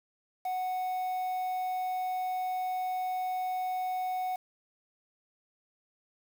triangle tone with quantisation, 740 Hz, F#5, in tune, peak -28 dBFS, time 0.45-4.36 s, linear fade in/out 5 ms, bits 8, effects none

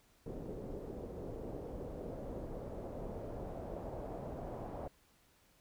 pink noise with low-pass filter sweep, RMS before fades -44 dBFS, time 0.26-4.88 s, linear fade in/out 5 ms, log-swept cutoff 440 to 690 Hz, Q 2.2, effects pink hiss -69 dBFS RMS until 5.6 s

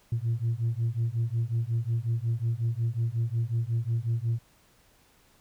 sine beating tone pair, 113.1 / 118.6 Hz, A2 / A#2, +48 / +30 cents, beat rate 5.5 Hz, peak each -27 dBFS, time 0.12-4.39 s, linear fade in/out 5 ms, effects tanh soft clip ceiling -21 dBFS + pink hiss -62 dBFS RMS until 5.4 s

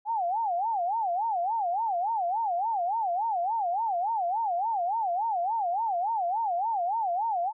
sine tone with vibrato, 796 Hz, G5, 26 cents sharp, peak -25 dBFS, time 0.05-7.53 s, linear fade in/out 50 ms, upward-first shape sine, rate 3.5 Hz, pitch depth 260 cents each way, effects none

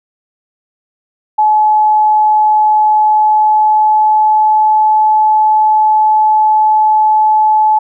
sine tone with pitch glide, 855 to 860.9 Hz, A5 to A5, -50 to -38 cents, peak -6 dBFS, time 1.38-7.79 s, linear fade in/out 10 ms, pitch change +12 cents, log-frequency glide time 2.95-4.78 s, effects none

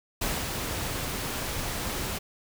pink noise with ADSR envelope, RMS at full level -28 dBFS, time 0.21-2.19 s, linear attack 9 ms, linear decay 220 ms, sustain -4 dB, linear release 15 ms, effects none

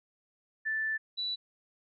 sine tone pair in turn, 1760 / 3951 Hz, A6 / B7, 0 / 0 cents, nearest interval octave + major second, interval 1400 cents, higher second, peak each -29 / -31 dBFS, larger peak first, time 0.65-0.98 / 1.17-1.36 s, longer first, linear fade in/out 20 ms, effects none

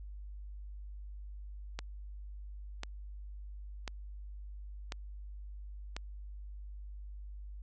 click train, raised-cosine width 0.2 ms, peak -21 dBFS, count 5, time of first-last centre 1.79-5.965 s, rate 0.958 Hz, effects added 50 Hz sine -43 dBFS peak until 7.62 s + resampled to 22050 Hz

